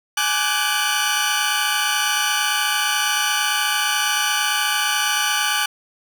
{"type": "tone cluster", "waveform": "20% pulse", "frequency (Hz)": [839, 1172, 1483, 1537, 2937], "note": ["G#5", "D6", "F#6", "G6", "F#7"], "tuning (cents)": [17, -4, 4, -35, -13], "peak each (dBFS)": -20, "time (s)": [0.17, 5.66], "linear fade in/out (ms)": 5, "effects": []}